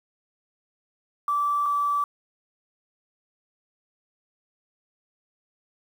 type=tone pair in turn; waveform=sine; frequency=1162 / 1156.8 Hz; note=D6 / D6; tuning=-19 / -27 cents; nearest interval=unison; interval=8 cents; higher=first; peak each=-21 dBFS; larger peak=neither; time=1.28-1.66 / 1.66-2.04 s; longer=neither; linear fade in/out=2 ms; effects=8-bit